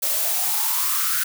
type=noise with high-pass filter sweep; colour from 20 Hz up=blue; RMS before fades=-22 dBFS; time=0.02-1.24 s; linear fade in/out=10 ms; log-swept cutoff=530 to 1500 Hz; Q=6.9; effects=none